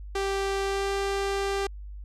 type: tone with pitch glide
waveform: sawtooth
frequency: 392 to 395 Hz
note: G4 to G4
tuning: 0 to +13 cents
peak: -22 dBFS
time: 0.15-1.67 s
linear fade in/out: 5 ms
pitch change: +13 cents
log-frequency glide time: 0.64-0.91 s
effects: added 50 Hz sine -37 dBFS peak until 2.04 s + low-pass 8000 Hz 12 dB/octave